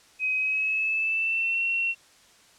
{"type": "tone with pitch glide", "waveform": "sine", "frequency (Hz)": [2526, 2723], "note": ["D#7", "F7"], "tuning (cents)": [26, -44], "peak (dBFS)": -23, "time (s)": [0.19, 1.95], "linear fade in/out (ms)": 50, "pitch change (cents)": 130, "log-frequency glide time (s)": [0.36, 1.63], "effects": ["white hiss -56 dBFS RMS until 2.58 s", "low-pass 8000 Hz 12 dB/octave"]}